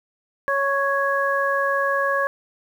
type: harmonic tone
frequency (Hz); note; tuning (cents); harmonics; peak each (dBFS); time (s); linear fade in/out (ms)
554.4; C#5; 0; 1 / 2 / 3; -23 / -23 / -23; 0.48-2.27; 0
effects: 8-bit